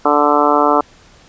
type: harmonic tone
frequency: 146.83 Hz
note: D3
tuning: in tune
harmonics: 2 / 3 / 4 / 5 / 6 / 7 / 8 / 9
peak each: -18 / -18 / -18 / -18 / -18 / -18 / -18 / -18 dBFS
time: 0.05-0.81 s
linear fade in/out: 5 ms
effects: pink hiss -46 dBFS RMS until 1.28 s + resampled to 16000 Hz